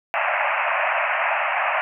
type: band-pass noise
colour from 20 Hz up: pink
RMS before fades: -22 dBFS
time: 0.14-1.81 s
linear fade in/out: 0 ms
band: 590 to 2700 Hz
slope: 96 dB/octave
effects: none